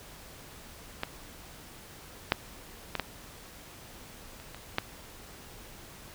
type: clicks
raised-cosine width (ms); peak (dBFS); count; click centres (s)
0.3; -14 / -6 / -14 / -13 / -30 / -26 / -10; 7; 1.034 / 2.321 / 2.953 / 2.997 / 4.4 / 4.546 / 4.784
effects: pink hiss -49 dBFS RMS until 6.14 s